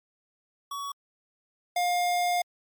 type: tone pair in turn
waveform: square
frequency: 1126 / 708.5 Hz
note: C#6 / F5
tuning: +27 / +25 cents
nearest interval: minor sixth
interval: 802 cents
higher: first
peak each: -33 / -24 dBFS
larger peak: second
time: 0.71-0.92 / 1.76-2.42 s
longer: second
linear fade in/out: 5 ms
effects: MP3 96 kbps